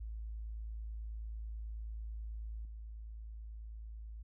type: tone with level steps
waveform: sine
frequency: 54.6 Hz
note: A1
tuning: 13 cents flat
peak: -40 / -44 dBFS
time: 0-4.23 s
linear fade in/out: 10 ms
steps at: 2.65 s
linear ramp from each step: 2 ms
effects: none